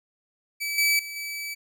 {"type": "tone with level steps", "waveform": "sawtooth", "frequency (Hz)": 2300, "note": "D7", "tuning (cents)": -37, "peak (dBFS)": [-24, -16, -31, -28], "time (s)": [0.6, 1.55], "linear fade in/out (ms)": 20, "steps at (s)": [0.78, 0.99, 1.16], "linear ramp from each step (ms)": 2, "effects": []}